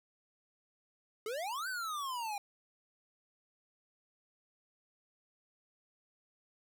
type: exponential two-way sweep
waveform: square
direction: up then down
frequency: 413.3 to 1568 to 796 Hz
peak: -37 dBFS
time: 1.26-2.38 s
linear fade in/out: 2 ms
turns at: 1.68 s
effects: none